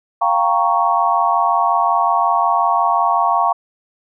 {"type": "chord", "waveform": "sine", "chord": "G half-diminished seventh", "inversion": "third", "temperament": "equal", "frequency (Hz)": [698.5, 784, 932.3, 1108.7], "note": ["F5", "G5", "Bb5", "Db6"], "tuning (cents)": [0, 0, 0, 0], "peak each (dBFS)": [-18, -20, -18, -17], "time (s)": [0.21, 3.53], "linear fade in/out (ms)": 10, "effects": []}